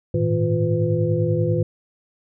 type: tone cluster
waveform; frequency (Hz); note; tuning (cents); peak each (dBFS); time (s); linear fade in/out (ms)
sine; 102.4 / 112.6 / 159.7 / 350.5 / 503; G#2 / A2 / D#3 / F4 / B4; -24 / +40 / +45 / +6 / +32; -26 / -22 / -23 / -25 / -24; 0.14-1.63; 5
effects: none